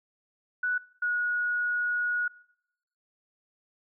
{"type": "tone pair in turn", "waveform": "sine", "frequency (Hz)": [1480, 1453.7], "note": ["F#6", "F#6"], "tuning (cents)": [0, -31], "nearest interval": "unison", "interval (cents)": 31, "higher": "first", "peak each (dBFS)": -25, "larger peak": "neither", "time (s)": [[0.63, 0.78], [1.02, 2.28]], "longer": "second", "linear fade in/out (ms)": 5, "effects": ["noise-tail reverb RT60 0.8 s tail -23 dB re dry"]}